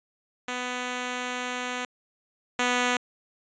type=tone pair in turn; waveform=5% pulse; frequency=248.7 / 247 Hz; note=B3 / B3; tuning=+12 / 0 cents; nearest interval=unison; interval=12 cents; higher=first; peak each=-18 / -11 dBFS; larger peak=second; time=0.48-1.85 / 2.59-2.97 s; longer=first; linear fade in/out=2 ms; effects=resampled to 16000 Hz